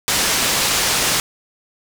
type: low-pass noise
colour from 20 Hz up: white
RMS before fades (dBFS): -18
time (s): 0.08-1.2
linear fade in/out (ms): 0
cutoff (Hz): 7700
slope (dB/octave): 12
effects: none